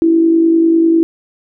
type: tone with amplitude modulation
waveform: sine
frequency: 329.6 Hz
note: E4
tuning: in tune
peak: -5 dBFS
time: 0.02-1.03 s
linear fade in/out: 0 ms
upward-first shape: sine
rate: 50 Hz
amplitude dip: 45%
effects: none